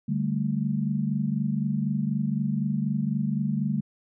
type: chord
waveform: sine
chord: D suspended fourth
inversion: none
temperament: equal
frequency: 146.83 / 196 / 220 Hz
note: D3 / G3 / A3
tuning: 0 / 0 / 0 cents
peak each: -28 dBFS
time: 0.08-3.81 s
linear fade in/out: 10 ms
effects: none